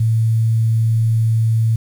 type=tone with quantisation; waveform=sine; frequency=112.6 Hz; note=A2; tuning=40 cents sharp; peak=-12 dBFS; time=0-1.76 s; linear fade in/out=5 ms; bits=7; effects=none